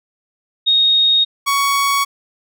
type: tone pair in turn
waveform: sine / sawtooth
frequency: 3729 / 1118.3 Hz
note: A#7 / C#6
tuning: 0 / +15 cents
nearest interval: octave + major sixth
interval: 2085 cents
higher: first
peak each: -10 dBFS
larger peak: neither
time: 0.66-1.25 / 1.46-2.05 s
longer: neither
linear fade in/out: 20 ms
effects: none